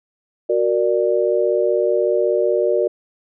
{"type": "chord", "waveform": "sine", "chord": "Gb augmented", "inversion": "none", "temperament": "equal with one note detuned", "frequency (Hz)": [370, 466.2, 591.4], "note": ["Gb4", "Bb4", "D5"], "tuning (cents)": [0, 0, 12], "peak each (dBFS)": -19, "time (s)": [0.49, 2.88], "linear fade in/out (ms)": 10, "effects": []}